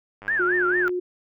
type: click train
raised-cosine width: 0.5 ms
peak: -26 dBFS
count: 69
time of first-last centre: 0.22-0.893 s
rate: 101 Hz
type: tone with vibrato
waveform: sine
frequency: 1578 Hz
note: G6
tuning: 11 cents sharp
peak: -20 dBFS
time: 0.28-0.88 s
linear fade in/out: 0 ms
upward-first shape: sine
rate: 4.5 Hz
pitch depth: 250 cents each way
type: tone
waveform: sine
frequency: 360 Hz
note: F#4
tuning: 47 cents flat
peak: -23 dBFS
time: 0.39-1 s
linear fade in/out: 10 ms
effects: none